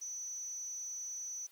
sine tone with amplitude modulation, 5990 Hz, F#8, 20 cents sharp, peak -36 dBFS, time 0.01-1.47 s, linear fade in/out 10 ms, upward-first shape sine, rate 280 Hz, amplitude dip 80%, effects white hiss -65 dBFS RMS until 1.51 s + high-pass 400 Hz 12 dB/octave

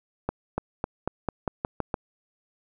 accelerating click train, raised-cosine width 1 ms, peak -12 dBFS, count 9, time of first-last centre 0.29-1.942 s, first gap 290 ms, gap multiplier 0.9, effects none

